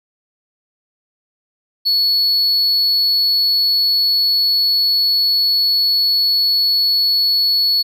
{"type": "tone", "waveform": "triangle", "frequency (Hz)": 4400, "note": "C#8", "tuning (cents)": -14, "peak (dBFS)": -11, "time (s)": [1.85, 7.83], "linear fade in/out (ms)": 20, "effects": []}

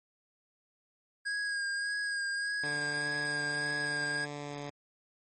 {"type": "tone with vibrato", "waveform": "square", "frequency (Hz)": 1635, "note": "G#6", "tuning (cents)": -28, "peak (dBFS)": -32, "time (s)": [1.25, 4.26], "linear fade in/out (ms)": 20, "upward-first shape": "sine", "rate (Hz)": 1.7, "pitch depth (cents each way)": 26}
{"type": "tone with pitch glide", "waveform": "10% pulse", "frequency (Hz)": [146.83, 144.39], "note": ["D3", "D3"], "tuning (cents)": [0, -29], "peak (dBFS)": -30, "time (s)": [2.63, 4.7], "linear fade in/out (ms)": 5, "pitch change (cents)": -29, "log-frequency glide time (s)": [4.15, 4.58]}
{"effects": ["MP3 32 kbps"]}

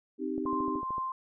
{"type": "chord", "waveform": "sine", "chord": "C minor", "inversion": "none", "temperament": "equal", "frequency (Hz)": [261.6, 311.1, 392], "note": ["C4", "Eb4", "G4"], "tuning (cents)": [0, 0, 0], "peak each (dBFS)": [-35, -34, -36], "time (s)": [0.18, 0.82], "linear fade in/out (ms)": 50}
{"type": "click train", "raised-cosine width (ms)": 2, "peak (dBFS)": -30, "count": 9, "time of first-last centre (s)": [0.38, 0.982], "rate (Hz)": 13.3}
{"type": "tone with tremolo", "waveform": "sine", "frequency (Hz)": 1046.5, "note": "C6", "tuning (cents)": 0, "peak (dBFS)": -30, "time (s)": [0.46, 1.12], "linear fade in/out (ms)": 2, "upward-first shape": "sine", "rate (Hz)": 2.4, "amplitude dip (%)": 35}
{"effects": []}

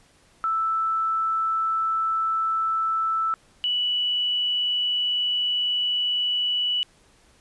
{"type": "tone pair in turn", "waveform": "sine", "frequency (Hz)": [1320, 2954], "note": ["E6", "F#7"], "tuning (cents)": [2, -3], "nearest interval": "octave + major second", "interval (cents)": 1395, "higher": "second", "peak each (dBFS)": -21, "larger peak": "neither", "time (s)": [[0.44, 3.34], [3.64, 6.83]], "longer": "second", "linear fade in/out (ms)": 0, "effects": ["pink hiss -58 dBFS RMS until 7.4 s", "resampled to 24000 Hz"]}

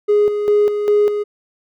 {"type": "tone with tremolo", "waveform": "triangle", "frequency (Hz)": 415.3, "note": "G#4", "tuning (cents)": 0, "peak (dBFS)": -7, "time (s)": [0.08, 1.24], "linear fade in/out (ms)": 20, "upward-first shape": "square", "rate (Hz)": 2.5, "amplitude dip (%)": 60, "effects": ["tanh soft clip ceiling -6 dBFS"]}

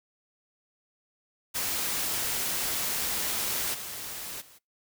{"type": "noise with level steps", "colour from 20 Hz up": "white", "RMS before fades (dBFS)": [-30, -38, -54], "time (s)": [1.54, 4.59], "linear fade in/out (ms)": 20, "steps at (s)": [3.73, 4.4], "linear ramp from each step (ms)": 20, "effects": ["noise-tail reverb RT60 0.2 s tail -24 dB re dry"]}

